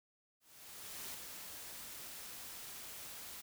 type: noise with ADSR envelope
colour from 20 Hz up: white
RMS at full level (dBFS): -45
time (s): 0.4-3.42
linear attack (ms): 740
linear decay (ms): 8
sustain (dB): -4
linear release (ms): 19
effects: none